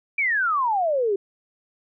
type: exponential sweep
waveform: sine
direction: down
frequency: 2376 to 380.3 Hz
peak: -19 dBFS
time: 0.18-1.16 s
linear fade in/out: 5 ms
effects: none